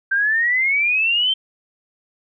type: exponential sweep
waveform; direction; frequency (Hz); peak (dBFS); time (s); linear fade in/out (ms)
sine; up; 1561 to 3146; -15; 0.11-1.34; 10
effects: none